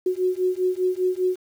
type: beating tone pair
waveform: sine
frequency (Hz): 365.1 / 370.1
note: F#4 / F#4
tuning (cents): -23 / 0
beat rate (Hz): 5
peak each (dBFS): -23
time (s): 0.06-1.36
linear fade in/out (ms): 5
effects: 8-bit